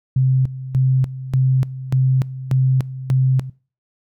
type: tone with tremolo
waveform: sine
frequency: 130.8 Hz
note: C3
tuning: in tune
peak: -12 dBFS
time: 0.16-3.5 s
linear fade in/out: 5 ms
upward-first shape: square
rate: 1.7 Hz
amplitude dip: 80%
effects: noise-tail reverb RT60 0.4 s tail -24 dB re dry